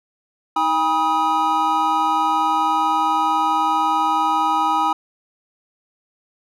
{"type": "tone cluster", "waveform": "triangle", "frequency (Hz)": [315.5, 809, 971, 1259], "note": ["D#4", "G#5", "B5", "D#6"], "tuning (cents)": [24, -46, -30, 20], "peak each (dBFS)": [-26, -19, -18, -19], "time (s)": [0.56, 4.93], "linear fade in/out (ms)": 5, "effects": []}